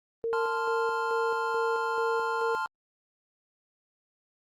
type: tone with tremolo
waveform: sine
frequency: 458.5 Hz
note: A#4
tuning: 29 cents flat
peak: -27 dBFS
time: 0.24-2.55 s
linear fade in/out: 0 ms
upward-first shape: square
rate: 2.3 Hz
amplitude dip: 45%
type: chord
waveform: triangle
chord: F major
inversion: first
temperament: equal with one note detuned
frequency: 880 / 1040.5 / 1396.9 Hz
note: A5 / C6 / F6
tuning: 0 / -10 / 0 cents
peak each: -31 dBFS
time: 0.33-2.66 s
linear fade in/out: 0 ms
effects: Opus 32 kbps